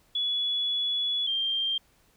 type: tone pair in turn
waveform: sine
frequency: 3400 / 3178 Hz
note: G#7 / G7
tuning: +40 / +23 cents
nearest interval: minor second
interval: 117 cents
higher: first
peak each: -25 dBFS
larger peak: neither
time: 0.15-1.27 / 1.27-1.78 s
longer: first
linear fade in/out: 5 ms
effects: pink hiss -64 dBFS RMS until 2.16 s